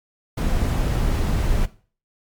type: noise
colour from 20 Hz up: brown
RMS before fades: -20 dBFS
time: 0.37-1.66 s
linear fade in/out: 10 ms
effects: noise-tail reverb RT60 0.4 s tail -17 dB re dry + MP3 96 kbps